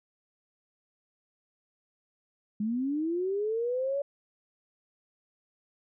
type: linear sweep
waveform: sine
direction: up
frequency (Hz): 203.9 to 572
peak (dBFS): -27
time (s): 2.6-4.02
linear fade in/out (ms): 5
effects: none